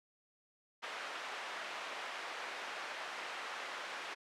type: band-pass noise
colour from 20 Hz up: white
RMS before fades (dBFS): -44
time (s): 0.82-4.15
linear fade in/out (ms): 20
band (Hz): 570 to 2100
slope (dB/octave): 12
effects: low-pass 10000 Hz 12 dB/octave